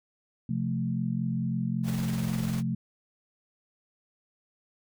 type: chord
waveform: sine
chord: F major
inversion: second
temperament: equal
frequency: 130.81 / 174.61 / 220 Hz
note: C3 / F3 / A3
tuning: 0 / 0 / 0 cents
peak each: -31 dBFS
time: 0.49-2.75 s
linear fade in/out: 5 ms
type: noise with tremolo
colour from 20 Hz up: pink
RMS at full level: -39 dBFS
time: 1.83-2.63 s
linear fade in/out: 50 ms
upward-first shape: square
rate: 20 Hz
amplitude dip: 35%
effects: none